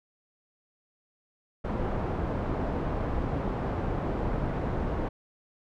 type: low-pass noise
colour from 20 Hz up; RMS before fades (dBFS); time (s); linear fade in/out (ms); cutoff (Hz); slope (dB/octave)
pink; -30; 1.64-5.09; 10; 900; 12
effects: none